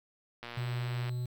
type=click train; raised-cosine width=0.3 ms; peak=-26 dBFS; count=80; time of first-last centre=0.43-1.094 s; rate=119 Hz
type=tone; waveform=triangle; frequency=123.47 Hz; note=B2; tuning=in tune; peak=-30 dBFS; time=0.57-1.26 s; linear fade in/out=5 ms
effects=9-bit